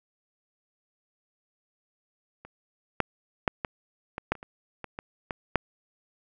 clicks, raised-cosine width 0.5 ms, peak -29 / -7 / -7 / -14 / -18 / -9 / -30 / -26 / -21 / -20 / -16 / -6 dBFS, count 12, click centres 2.45 / 3.003 / 3.478 / 3.648 / 4.181 / 4.32 / 4.353 / 4.429 / 4.843 / 4.989 / 5.308 / 5.557 s, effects none

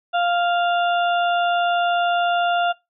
harmonic tone, 698.5 Hz, F5, in tune, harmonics 1 / 2 / 4 / 5, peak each -18 / -24 / -30 / -32 dBFS, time 0.13-2.73 s, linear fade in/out 20 ms, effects noise-tail reverb RT60 0.2 s tail -21 dB re dry

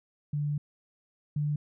sine tone pair in turn, 146.83 / 148.02 Hz, D3 / D3, 0 / +14 cents, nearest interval unison, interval 14 cents, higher second, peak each -27 / -26 dBFS, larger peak second, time 0.33-0.58 / 1.36-1.56 s, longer first, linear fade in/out 5 ms, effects none

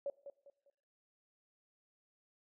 sine tone with echo, 562 Hz, C#5, 24 cents sharp, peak -35 dBFS, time 0.06-0.1 s, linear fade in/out 2 ms, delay 200 ms, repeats 3, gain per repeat -10 dB, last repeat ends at 0.7 s, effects noise-tail reverb RT60 0.9 s tail -22 dB re dry

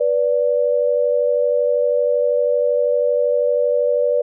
sine tone pair together, 490 / 582.7 Hz, B4 / D5, -14 / -14 cents, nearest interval minor third, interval 300 cents, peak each -17 dBFS, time 0-4.22 s, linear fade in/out 10 ms, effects none

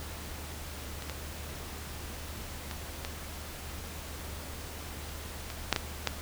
clicks, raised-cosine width 0.2 ms, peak -23 / -19 / -20 / -17 / -28 / -22 / -6 / -10 / -9 dBFS, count 9, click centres 1.023 / 1.097 / 2.712 / 3.049 / 5.092 / 5.502 / 5.727 / 5.762 / 6.073 s, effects added 75 Hz sine -43 dBFS peak until 6.21 s + pink hiss -43 dBFS RMS until 6.21 s

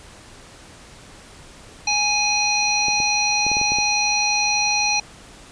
harmonic tone, 830.6 Hz, G#5, in tune, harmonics 1 / 3 / 5 / 7, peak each -24 / -21 / -23 / -24 dBFS, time 1.87-5 s, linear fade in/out 5 ms
clicks, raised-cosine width 2 ms, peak -18 dBFS, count 8, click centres 2.884 / 3.002 / 3.466 / 3.516 / 3.569 / 3.614 / 3.72 / 3.786 s
effects pink hiss -44 dBFS RMS until 5.51 s + resampled to 22050 Hz

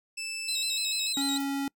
20% pulse tone with pitch glide, 2637 to 2604 Hz, E7 to E7, 0 to -22 cents, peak -28 dBFS, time 0.17-1.13 s, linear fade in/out 10 ms, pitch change -22 cents, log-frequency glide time 0.72-0.84 s
30% pulse tone with vibrato, 3937 Hz, B7, 6 cents flat, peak -26 dBFS, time 0.48-1.38 s, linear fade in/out 5 ms, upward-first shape square, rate 6.8 Hz, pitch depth 55 cents each way
square tone, 277.2 Hz, C#4, in tune, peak -29 dBFS, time 1.17-1.68 s, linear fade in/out 2 ms
violet noise with exponential decay, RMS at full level -37 dBFS, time 1.4-1.48 s, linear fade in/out 5 ms, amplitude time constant 16 ms
effects noise-tail reverb RT60 0.1 s tail -26 dB re dry

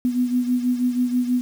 sine beating tone pair, 246.6 / 252.8 Hz, B3 / B3, -2 / +41 cents, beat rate 6.2 Hz, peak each -19 / -25 dBFS, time 0.05-1.41 s, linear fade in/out 0 ms, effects 7-bit

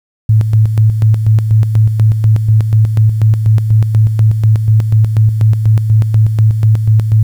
sine tone with tremolo, 109.1 Hz, A2, 14 cents flat, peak -4 dBFS, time 0.29-7.23 s, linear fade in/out 5 ms, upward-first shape square, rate 4.1 Hz, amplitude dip 55%, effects 7-bit

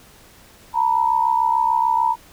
sine tone pair together, 902 / 968.8 Hz, A5 / B5, +43 / -34 cents, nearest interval minor second, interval 123 cents, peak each -18 dBFS, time 0.73-2.16 s, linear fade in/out 50 ms, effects pink hiss -48 dBFS RMS until 2.32 s

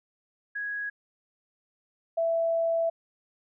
sine tone pair in turn, 1661.2 / 663.3 Hz, G#6 / E5, 0 / +11 cents, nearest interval octave + major third, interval 1589 cents, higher first, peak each -30 / -23 dBFS, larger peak second, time 0.55-0.9 / 2.17-2.9 s, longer second, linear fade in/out 10 ms, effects none

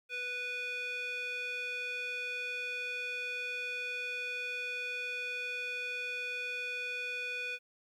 square tone with band-pass filter, 493.9 Hz, B4, in tune, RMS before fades -38 dBFS, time 0.09-7.59 s, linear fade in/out 50 ms, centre 2400 Hz, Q 3.7, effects 12-bit

